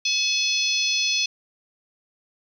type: harmonic tone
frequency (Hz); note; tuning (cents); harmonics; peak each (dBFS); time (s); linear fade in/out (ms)
856; A5; -48; 3 / 4 / 5 / 6 / 7; -25 / -26 / -27 / -28 / -28; 0.05-1.26; 5
effects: 9-bit